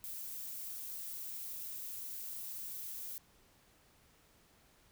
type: noise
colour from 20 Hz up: violet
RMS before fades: -44 dBFS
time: 0.04-3.18 s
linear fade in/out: 0 ms
effects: pink hiss -67 dBFS RMS until 4.91 s